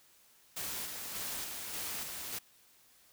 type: noise with tremolo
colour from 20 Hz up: white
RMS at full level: -39 dBFS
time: 0.56-2.39 s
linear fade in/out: 10 ms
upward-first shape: square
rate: 1.7 Hz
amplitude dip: 30%
effects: white hiss -64 dBFS RMS until 3.12 s